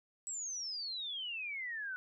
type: exponential sweep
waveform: sine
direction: down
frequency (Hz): 7902 to 1471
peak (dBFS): -38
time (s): 0.27-1.96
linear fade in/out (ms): 0
effects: none